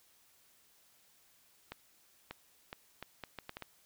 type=accelerating click train; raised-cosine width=0.3 ms; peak=-26 dBFS; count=9; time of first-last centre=1.72-3.623 s; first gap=590 ms; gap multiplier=0.71; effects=white hiss -67 dBFS RMS until 3.85 s